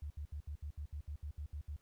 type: tone bursts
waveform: sine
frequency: 73.42 Hz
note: D2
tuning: in tune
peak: -40 dBFS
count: 12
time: 0.02-1.764 s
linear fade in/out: 5 ms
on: 83 ms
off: 68 ms
effects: pink hiss -75 dBFS RMS until 1.81 s